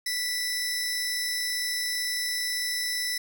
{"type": "tone pair together", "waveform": "sawtooth", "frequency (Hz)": [1975.5, 5257], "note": ["B6", "E8"], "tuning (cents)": [0, -6], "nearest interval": "octave + perfect fourth", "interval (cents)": 1694, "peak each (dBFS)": -27, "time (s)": [0.06, 3.18], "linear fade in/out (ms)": 5, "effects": []}